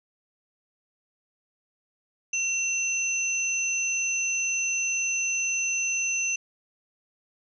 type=tone pair together; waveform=sine; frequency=2721 / 6121 Hz; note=F7 / G8; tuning=-46 / -42 cents; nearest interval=octave + major second; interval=1404 cents; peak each=-27 dBFS; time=2.33-6.36 s; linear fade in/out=5 ms; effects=none